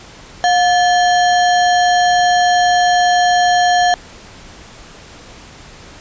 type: tone with sample-and-hold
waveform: sine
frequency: 715 Hz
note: F5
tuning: 41 cents sharp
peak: -9 dBFS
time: 0.44-3.94 s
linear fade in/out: 0 ms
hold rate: 2450 Hz
effects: pink hiss -38 dBFS RMS until 6 s + resampled to 16000 Hz